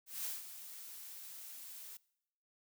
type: noise with ADSR envelope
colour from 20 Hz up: blue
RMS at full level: -39 dBFS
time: 0.06-1.97 s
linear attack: 190 ms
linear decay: 170 ms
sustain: -11 dB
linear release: 3 ms
effects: noise-tail reverb RT60 0.8 s tail -23 dB re dry